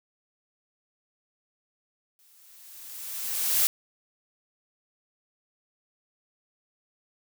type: noise with exponential growth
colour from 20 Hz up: blue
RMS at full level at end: -21 dBFS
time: 2.19-3.67 s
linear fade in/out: 0 ms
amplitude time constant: 320 ms
effects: none